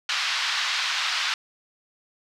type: band-pass noise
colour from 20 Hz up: white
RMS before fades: -26 dBFS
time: 0.09-1.34 s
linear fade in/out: 2 ms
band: 1000 to 4600 Hz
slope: 24 dB/octave
effects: none